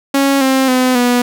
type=tone with pitch steps; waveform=sawtooth; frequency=275.7 / 264.9 / 254.6 / 244.6 Hz; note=C#4 / C4 / C4 / B3; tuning=-9 / +22 / -47 / -16 cents; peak=-6 dBFS; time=0.14-1.22 s; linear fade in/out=5 ms; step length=270 ms; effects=none